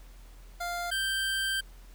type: tone pair in turn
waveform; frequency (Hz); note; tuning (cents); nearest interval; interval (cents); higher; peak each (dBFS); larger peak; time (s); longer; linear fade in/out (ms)
25% pulse; 698.5 / 1568.1; F5 / G6; 0 / 0; octave + major second; 1400; second; -28 / -24; second; 0.6-0.91 / 0.91-1.61; second; 10
effects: added 42 Hz sine -47 dBFS peak until 1.94 s + pink hiss -59 dBFS RMS until 1.94 s